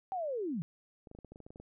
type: linear sweep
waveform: sine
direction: down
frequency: 784 to 146.83 Hz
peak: -33 dBFS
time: 0.12-0.62 s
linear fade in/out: 0 ms
type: clicks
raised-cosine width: 2 ms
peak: -37 dBFS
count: 12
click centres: 1.072 / 1.114 / 1.15 / 1.188 / 1.247 / 1.32 / 1.359 / 1.403 / 1.465 / 1.505 / 1.559 / 1.6 s
effects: none